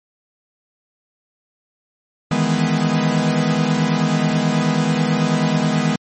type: chord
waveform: 45% pulse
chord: E major seventh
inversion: third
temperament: equal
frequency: 155.56 / 164.81 / 207.7 / 246.9 Hz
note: D#3 / E3 / G#3 / B3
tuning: 0 / 0 / 0 / 0 cents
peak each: -21 dBFS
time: 2.31-5.96 s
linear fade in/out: 5 ms
effects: MP3 32 kbps